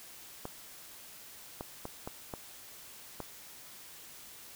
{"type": "clicks", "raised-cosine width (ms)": 1, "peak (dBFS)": -24, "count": 6, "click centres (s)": [0.454, 1.609, 1.854, 2.075, 2.338, 3.203], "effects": ["white hiss -51 dBFS RMS until 4.55 s"]}